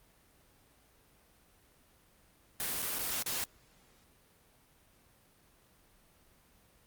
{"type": "noise with dropouts", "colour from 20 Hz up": "white", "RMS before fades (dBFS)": -35, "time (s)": [2.6, 3.44], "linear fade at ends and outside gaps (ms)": 0, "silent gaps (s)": [[2.82, 2.824], [2.986, 2.992], [3.225, 3.262]], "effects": ["pink hiss -65 dBFS RMS until 6.86 s", "Opus 32 kbps"]}